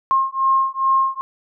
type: beating tone pair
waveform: sine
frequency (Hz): 1068 / 1070.4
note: C6 / C6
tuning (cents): +35 / +39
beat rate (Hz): 2.4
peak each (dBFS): -18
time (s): 0.11-1.21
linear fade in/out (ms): 0
effects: none